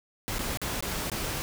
pink noise with dropouts, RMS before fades -32 dBFS, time 0.28-1.42 s, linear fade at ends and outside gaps 0 ms, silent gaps 0.384-0.391 / 0.573-0.616 / 0.807-0.825 / 1.099-1.117 s, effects none

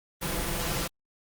pink noise with comb filter, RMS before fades -30 dBFS, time 0.21-0.88 s, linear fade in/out 20 ms, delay 5.9 ms, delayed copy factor +0.55, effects Opus 24 kbps

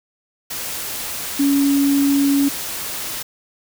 sine tone in noise, 280.2 Hz, C#4, 19 cents sharp, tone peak -13 dBFS, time 1.39-2.49 s, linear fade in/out 10 ms, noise white, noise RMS -27 dBFS, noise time 0.5-3.23 s, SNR +11 dB, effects none

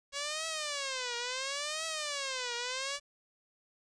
5% pulse tone with vibrato, 554.4 Hz, C#5, in tune, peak -23 dBFS, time 0.12-3 s, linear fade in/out 50 ms, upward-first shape triangle, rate 0.72 Hz, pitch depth 280 cents each way, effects resampled to 22050 Hz + 10-bit

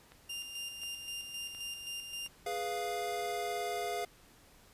click train, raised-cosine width 0.3 ms, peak -37 dBFS, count 4, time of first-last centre 0.12-2.263 s, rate 1.4 Hz
sawtooth tone with tremolo, 2800 Hz, F7, 4 cents sharp, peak -35 dBFS, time 0.29-2.28 s, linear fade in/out 10 ms, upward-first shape square, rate 3.8 Hz, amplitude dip 45%
square chord, F diminished, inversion first, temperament equal, 415.3 / 493.9 / 698.5 Hz, Ab4 / Cb5 / F5, 0 / 0 / 0 cents, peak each -40 / -43 / -37 dBFS, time 2.46-4.05 s, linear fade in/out 5 ms
effects pink hiss -61 dBFS RMS until 4.73 s + resampled to 32000 Hz

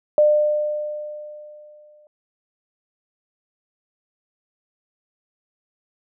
sine tone with exponential decay, 600 Hz, D5, 37 cents sharp, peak -10 dBFS, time 0.18-2.07 s, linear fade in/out 1 ms, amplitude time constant 410 ms, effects none

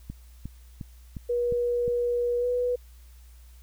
click train, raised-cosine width 5 ms, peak -23 dBFS, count 6, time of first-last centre 0.1-1.879 s, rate 2.81 Hz
sine tone with pitch glide, 482.3 to 491.9 Hz, B4 to B4, -41 to -7 cents, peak -23 dBFS, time 1.29-2.76 s, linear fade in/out 10 ms, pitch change +34 cents, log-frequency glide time 2.39-2.46 s
effects added 60 Hz sine -47 dBFS peak until 3.62 s + white hiss -61 dBFS RMS until 3.62 s

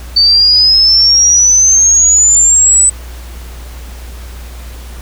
sine exponential sweep, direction up, 4543 to 8030 Hz, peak -4 dBFS, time 0.16-2.9 s, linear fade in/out 10 ms, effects added 60 Hz sine -25 dBFS peak until 5.01 s + pink hiss -35 dBFS RMS until 5.01 s

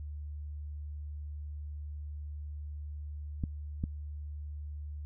clicks, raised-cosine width 5 ms, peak -20 dBFS, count 2, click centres 3.438 / 3.839 s, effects added 74 Hz sine -38 dBFS peak until 5.05 s

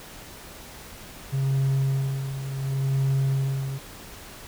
triangle tone with tremolo, 135.3 Hz, C#3, 42 cents flat, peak -17 dBFS, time 1.32-3.79 s, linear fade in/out 20 ms, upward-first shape sine, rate 0.69 Hz, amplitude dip 70%, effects tanh soft clip ceiling -13 dBFS + pink hiss -43 dBFS RMS until 4.47 s

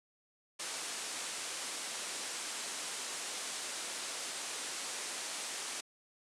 white low-pass noise, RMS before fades -41 dBFS, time 0.59-5.81 s, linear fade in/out 10 ms, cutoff 9700 Hz, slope 48 dB/octave, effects high-pass 300 Hz 12 dB/octave

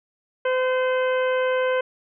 harmonic tone with a mistuned harmonic, 512 Hz, C5, 38 cents flat, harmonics 1 / 2 / 3 / 4 / 5 / 6, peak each -20 / -29 / -29 / -35 / -37 / -39 dBFS, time 0.45-1.81 s, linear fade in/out 5 ms, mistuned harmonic 4, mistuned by +22 cents, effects none

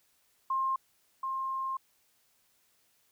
sine tone pair in turn, 1062 / 1062 Hz, C6 / C6, +25 / +25 cents, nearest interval unison, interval 0 cents, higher neither, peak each -27 / -31 dBFS, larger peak first, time 0.5-0.76 / 1.23-1.77 s, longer second, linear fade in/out 5 ms, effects white hiss -70 dBFS RMS until 3.11 s

